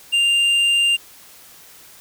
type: tone with hard clipping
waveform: sine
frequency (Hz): 2794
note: F7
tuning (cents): 0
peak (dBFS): -15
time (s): 0.12-0.97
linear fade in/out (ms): 20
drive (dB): 5
effects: white hiss -45 dBFS RMS until 2 s